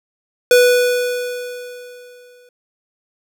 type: tone with exponential decay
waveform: square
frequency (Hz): 492.5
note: B4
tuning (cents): -5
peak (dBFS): -7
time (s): 0.51-2.49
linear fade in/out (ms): 2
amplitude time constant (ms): 430
effects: none